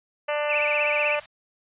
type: harmonic tone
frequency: 296.1 Hz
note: D4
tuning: 14 cents sharp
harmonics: 2 / 3 / 4 / 5 / 6 / 7 / 8 / 9 / 10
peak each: -25 / -33 / -34 / -37 / -36 / -36 / -39 / -36 / -40 dBFS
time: 0.28-1.2 s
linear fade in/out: 10 ms
type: tone with vibrato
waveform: sine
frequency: 2489 Hz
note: D#7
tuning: in tune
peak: -23 dBFS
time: 0.49-1.16 s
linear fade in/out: 10 ms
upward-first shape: sine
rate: 16 Hz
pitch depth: 140 cents each way
type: band-stop noise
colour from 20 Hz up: white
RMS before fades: -43 dBFS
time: 0.53-1.26 s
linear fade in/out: 2 ms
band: 180 to 580 Hz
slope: 96 dB/octave
effects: resampled to 8000 Hz